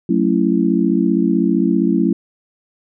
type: chord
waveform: sine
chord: F# minor seventh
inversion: none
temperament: just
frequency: 185 / 222 / 277.5 / 333 Hz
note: F#3 / A3 / C#4 / E4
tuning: 0 / +16 / +2 / +18 cents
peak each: -18 dBFS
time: 0.09-2.13 s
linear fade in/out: 5 ms
effects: none